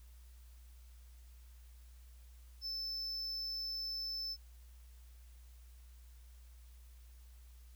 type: tone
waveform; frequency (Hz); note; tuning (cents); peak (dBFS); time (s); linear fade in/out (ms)
triangle; 5274; E8; 0; -37; 2.61-4.37; 50
effects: added 60 Hz sine -54 dBFS peak until 7.75 s + white hiss -69 dBFS RMS until 7.75 s